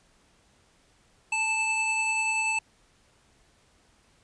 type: tone pair together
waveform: square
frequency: 881.1 / 2633 Hz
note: A5 / E7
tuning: +2 / -3 cents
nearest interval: octave + perfect fifth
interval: 1895 cents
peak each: -32 / -26 dBFS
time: 1.32-2.59 s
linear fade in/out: 5 ms
effects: pink hiss -63 dBFS RMS until 4.23 s + resampled to 22050 Hz